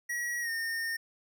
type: tone with pitch glide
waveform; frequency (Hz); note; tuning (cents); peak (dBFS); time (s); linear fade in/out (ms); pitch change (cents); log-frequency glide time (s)
square; 1914 to 1827.6; A#6 to A#6; +45 to -35; -32; 0.09-0.97; 10; -80; 0.41-0.5
effects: none